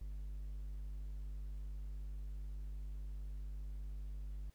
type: tone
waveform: triangle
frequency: 50 Hz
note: G1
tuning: 35 cents sharp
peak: -40 dBFS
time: 0.01-4.5 s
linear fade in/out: 5 ms
effects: pink hiss -73 dBFS RMS until 4.54 s